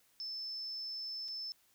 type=tone with dropouts; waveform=sine; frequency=5270 Hz; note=E8; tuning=1 cent flat; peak=-39 dBFS; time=0.2-1.52 s; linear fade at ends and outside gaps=0 ms; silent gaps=1.281-1.285 s; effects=white hiss -70 dBFS RMS until 1.74 s